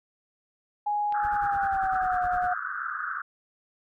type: tone with pitch glide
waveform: sine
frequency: 830.6 to 723.1 Hz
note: G#5 to F#5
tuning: 0 to -40 cents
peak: -24 dBFS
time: 0.86-2.54 s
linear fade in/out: 10 ms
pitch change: -240 cents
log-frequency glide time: 1.33-2.22 s
type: click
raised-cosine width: 0.3 ms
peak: -27 dBFS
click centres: 1.124 s
type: band-pass noise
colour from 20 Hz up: pink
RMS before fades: -33 dBFS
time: 1.14-3.22 s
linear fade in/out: 5 ms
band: 1200 to 1600 Hz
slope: 96 dB/octave
type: noise with tremolo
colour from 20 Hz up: brown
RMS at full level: -41 dBFS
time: 1.22-2.53 s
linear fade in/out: 20 ms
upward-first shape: sine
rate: 10 Hz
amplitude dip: 100%
effects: none